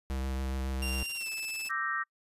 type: tone with vibrato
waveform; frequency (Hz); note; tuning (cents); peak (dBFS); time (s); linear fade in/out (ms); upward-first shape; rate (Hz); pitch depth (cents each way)
square; 66; C2; +16; -32; 0.1-1.03; 0; triangle; 7.2; 20
type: tone with pitch glide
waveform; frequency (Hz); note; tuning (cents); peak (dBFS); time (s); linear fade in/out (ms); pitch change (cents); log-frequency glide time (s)
sawtooth; 2775 to 2628; F7 to E7; -12 to -6; -31; 0.82-1.69; 5; -94; 1.16-1.28
type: noise with tremolo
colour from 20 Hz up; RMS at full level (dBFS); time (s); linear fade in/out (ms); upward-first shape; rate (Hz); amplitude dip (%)
white; -47; 0.87-1.71; 10; square; 18; 75
type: chord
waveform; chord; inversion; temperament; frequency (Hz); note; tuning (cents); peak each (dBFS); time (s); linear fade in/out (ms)
sine; E half-diminished seventh; third; equal; 1174.7 / 1318.5 / 1568 / 1864.7; D6 / E6 / G6 / Bb6; 0 / 0 / 0 / 0; -36 / -36 / -36 / -34; 1.69-2.04; 20
effects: noise-tail reverb RT60 0.1 s tail -26 dB re dry + resampled to 32000 Hz